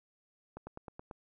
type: slowing click train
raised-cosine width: 1 ms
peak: -30 dBFS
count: 6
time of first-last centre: 0.57-1.112 s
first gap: 100 ms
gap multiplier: 1.04
effects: none